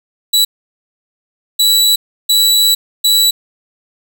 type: tone bursts at uneven times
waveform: sawtooth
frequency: 3938 Hz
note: B7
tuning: 6 cents flat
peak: -5 dBFS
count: 4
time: 0.33-0.45 / 1.59-1.96 / 2.29-2.75 / 3.04-3.31 s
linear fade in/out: 10 ms
effects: none